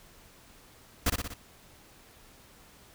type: noise with echo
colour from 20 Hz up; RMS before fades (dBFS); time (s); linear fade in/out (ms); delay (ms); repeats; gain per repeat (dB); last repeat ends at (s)
pink; -25; 1.06-1.1; 5; 60; 4; -4; 1.34
effects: pink hiss -56 dBFS RMS until 2.94 s